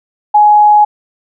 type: tone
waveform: sine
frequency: 838 Hz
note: G#5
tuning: 15 cents sharp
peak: -3 dBFS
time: 0.34-0.85 s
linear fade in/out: 10 ms
effects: none